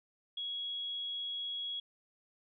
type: tone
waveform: sine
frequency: 3328 Hz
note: G#7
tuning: 3 cents sharp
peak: -36 dBFS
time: 0.37-1.8 s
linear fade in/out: 5 ms
effects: none